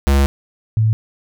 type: tone pair in turn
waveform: square / sine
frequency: 69.3 / 110.01 Hz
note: C#2 / A2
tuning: 0 / 0 cents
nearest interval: minor sixth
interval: 800 cents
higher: second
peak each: -11 dBFS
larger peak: neither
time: 0.07-0.26 / 0.77-0.93 s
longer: first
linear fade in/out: 0 ms
effects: none